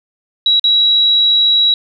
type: tone with dropouts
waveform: sine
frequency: 3882 Hz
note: B7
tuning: 31 cents flat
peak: -8 dBFS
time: 0.46-1.74 s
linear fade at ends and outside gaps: 2 ms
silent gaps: 0.596-0.641 s
effects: none